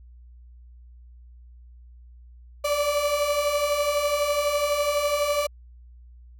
35% pulse beating tone pair, 573 / 585 Hz, D5 / D5, -43 / -7 cents, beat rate 12 Hz, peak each -27 / -21 dBFS, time 2.64-5.47 s, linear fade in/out 10 ms, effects added 60 Hz sine -45 dBFS peak until 6.39 s

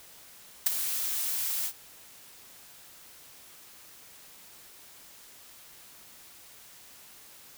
blue noise with ADSR envelope, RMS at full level -20 dBFS, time 0.66-1.73 s, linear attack 8 ms, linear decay 12 ms, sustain -11 dB, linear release 74 ms, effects white hiss -52 dBFS RMS until 7.57 s

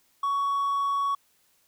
triangle tone, 1119 Hz, C#6, 16 cents sharp, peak -21 dBFS, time 0.23-1.15 s, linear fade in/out 5 ms, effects tanh soft clip ceiling -17 dBFS + white hiss -66 dBFS RMS until 1.67 s

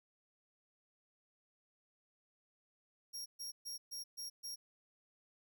sawtooth tone bursts, 5590 Hz, F8, 1 cent sharp, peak -40 dBFS, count 6, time 3.13-4.56 s, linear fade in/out 20 ms, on 130 ms, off 130 ms, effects none

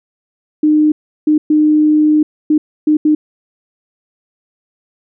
sine tone bursts at uneven times, 304.5 Hz, D#4, 37 cents flat, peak -7 dBFS, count 6, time 0.63-0.92 / 1.27-1.38 / 1.5-2.23 / 2.5-2.58 / 2.87-2.97 / 3.05-3.15 s, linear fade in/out 5 ms, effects none

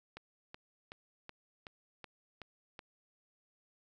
click train, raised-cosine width 0.3 ms, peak -30 dBFS, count 8, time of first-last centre 0.17-2.792 s, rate 2.67 Hz, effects none

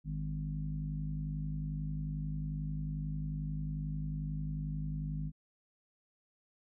harmonic tone, 51.2 Hz, G#1, 24 cents flat, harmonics 1 / 3 / 4 / 5, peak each -40 / -36 / -47 / -47 dBFS, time 0.04-5.32 s, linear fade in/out 50 ms, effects none

